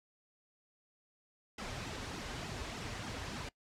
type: noise with flanger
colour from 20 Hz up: pink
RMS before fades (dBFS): -42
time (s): 1.58-3.49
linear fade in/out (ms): 5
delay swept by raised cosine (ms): 1.7 to 6.1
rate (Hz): 3.4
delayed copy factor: -1
effects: noise-tail reverb RT60 0.1 s tail -21 dB re dry + low-pass 6000 Hz 12 dB/octave